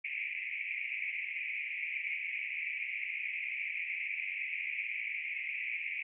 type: band-pass noise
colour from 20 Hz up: white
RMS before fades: -38 dBFS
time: 0.04-6.03 s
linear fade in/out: 10 ms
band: 2100 to 2500 Hz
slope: 96 dB/octave
effects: none